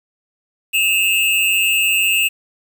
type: tone pair together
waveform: square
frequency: 2604 / 2794 Hz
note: E7 / F7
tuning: -22 / 0 cents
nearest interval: minor second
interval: 122 cents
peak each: -17 dBFS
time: 0.73-2.29 s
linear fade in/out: 20 ms
effects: 7-bit